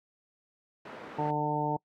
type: band-pass noise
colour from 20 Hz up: pink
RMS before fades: -45 dBFS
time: 0.85-1.31 s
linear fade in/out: 5 ms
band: 280 to 1700 Hz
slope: 12 dB/octave
type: harmonic tone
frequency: 149.4 Hz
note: D3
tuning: 30 cents sharp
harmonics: 1 / 2 / 3 / 4 / 5 / 6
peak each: -34 / -35 / -36 / -38 / -35 / -31 dBFS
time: 1.18-1.77 s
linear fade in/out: 10 ms
effects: noise-tail reverb RT60 0.1 s tail -25 dB re dry